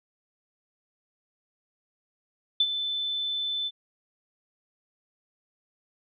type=tone with ADSR envelope; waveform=sine; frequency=3520 Hz; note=A7; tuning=in tune; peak=-17 dBFS; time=2.6-3.71 s; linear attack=5 ms; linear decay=51 ms; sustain=-10 dB; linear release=43 ms; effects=none